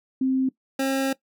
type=tone pair in turn; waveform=sine / 25% pulse; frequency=262.3 / 268.9 Hz; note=C4 / C4; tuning=+4 / +47 cents; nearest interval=unison; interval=43 cents; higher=second; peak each=-19 / -18 dBFS; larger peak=second; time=0.21-0.49 / 0.79-1.13 s; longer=second; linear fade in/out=5 ms; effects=noise-tail reverb RT60 0.1 s tail -19 dB re dry